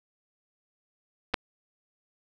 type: clicks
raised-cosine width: 0.3 ms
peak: -17 / -7 dBFS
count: 2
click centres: 1.338 / 1.342 s
effects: none